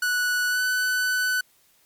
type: tone with pitch glide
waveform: 45% pulse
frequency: 1476 to 1499.2 Hz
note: F#6 to F#6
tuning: -5 to +22 cents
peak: -21 dBFS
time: 0.02-1.41 s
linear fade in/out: 5 ms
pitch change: +27 cents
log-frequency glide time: 0.49-0.6 s
effects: white hiss -61 dBFS RMS until 1.85 s + MP3 96 kbps